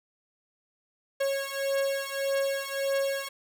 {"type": "beating tone pair", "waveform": "45% pulse", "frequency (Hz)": [548, 549.7], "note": ["C#5", "C#5"], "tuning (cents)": [-20, -15], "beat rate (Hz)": 1.7, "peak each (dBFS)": -30, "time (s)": [1.2, 3.29], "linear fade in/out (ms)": 10, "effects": []}